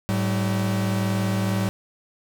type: tone pair together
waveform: 45% pulse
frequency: 106.61 / 191.5 Hz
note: G#2 / G3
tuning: +46 / -40 cents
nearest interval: minor seventh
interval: 1014 cents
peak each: -24 dBFS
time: 0.09-1.69 s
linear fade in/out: 0 ms
effects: none